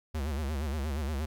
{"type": "tone with vibrato", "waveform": "square", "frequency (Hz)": 73, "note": "D2", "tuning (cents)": -10, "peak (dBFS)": -31, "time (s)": [0.14, 1.26], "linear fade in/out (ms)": 10, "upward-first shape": "sine", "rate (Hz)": 8.5, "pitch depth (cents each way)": 150, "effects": ["12-bit"]}